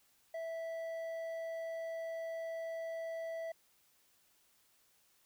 triangle tone with hard clipping, 657 Hz, E5, 6 cents flat, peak -40 dBFS, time 0.34-3.52 s, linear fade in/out 5 ms, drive 9 dB, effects white hiss -71 dBFS RMS until 5.25 s

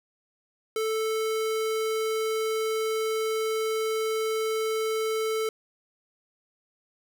square tone, 440 Hz, A4, in tune, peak -26 dBFS, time 0.76-5.49 s, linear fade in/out 2 ms, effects none

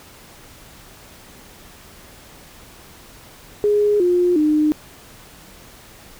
sine tone with pitch steps, 415.3 / 355.3 / 304 Hz, G#4 / F4 / D#4, 0 / +30 / -40 cents, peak -13 dBFS, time 3.64-4.72 s, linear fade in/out 0 ms, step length 360 ms, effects pink hiss -44 dBFS RMS until 6.19 s

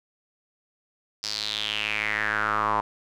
square tone with band-pass filter sweep, 53.2 Hz, G#1, 42 cents sharp, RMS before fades -27 dBFS, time 1.23-2.81 s, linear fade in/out 5 ms, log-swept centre 5100 to 960 Hz, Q 5.4, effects none

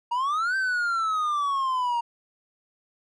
triangle exponential two-way sweep, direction up then down, 932.3 to 1568 to 932.3 Hz, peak -21 dBFS, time 0.11-2.01 s, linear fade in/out 10 ms, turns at 0.56 s, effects resampled to 24000 Hz

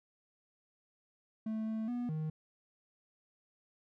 triangle tone with pitch steps, 219.3 / 220.5 / 243.2 / 156.1 Hz, A3 / A3 / B3 / D#3, -6 / +4 / -26 / +6 cents, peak -32 dBFS, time 1.46-2.3 s, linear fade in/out 5 ms, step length 210 ms, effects none

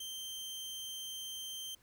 sawtooth tone, 3136 Hz, G7, in tune, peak -38 dBFS, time 0-1.75 s, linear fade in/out 5 ms, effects pink hiss -68 dBFS RMS until 1.82 s

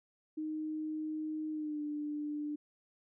sine tone with pitch glide, 310 to 296.9 Hz, D#4 to D4, -6 to +19 cents, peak -35 dBFS, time 0.37-2.56 s, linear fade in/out 10 ms, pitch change -75 cents, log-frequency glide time 1.51-1.82 s, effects none

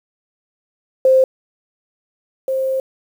sine tone pair in turn, 523.3 / 528.8 Hz, C5 / C5, 0 / +18 cents, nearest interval unison, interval 18 cents, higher second, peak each -8 / -16 dBFS, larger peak first, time 1.05-1.24 / 2.48-2.8 s, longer second, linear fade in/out 2 ms, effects 7-bit

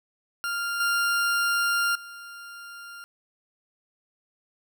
40% pulse tone with level steps, 1396.9 Hz, F6, in tune, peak -26 / -21 / -39 dBFS, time 0.44-3.04 s, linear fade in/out 0 ms, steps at 0.8 / 1.95 s, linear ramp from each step 5 ms, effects none

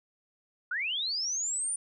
sine linear sweep, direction up, 1379 to 9397 Hz, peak -29 dBFS, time 0.71-1.76 s, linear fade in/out 5 ms, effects none

